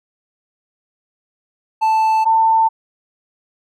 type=tone pair in turn; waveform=triangle / sine; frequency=880 / 893.8 Hz; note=A5 / A5; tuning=0 / +27 cents; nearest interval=unison; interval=27 cents; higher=second; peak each=-10 dBFS; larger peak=neither; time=1.81-2.25 / 2.25-2.69 s; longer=neither; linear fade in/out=20 ms; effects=none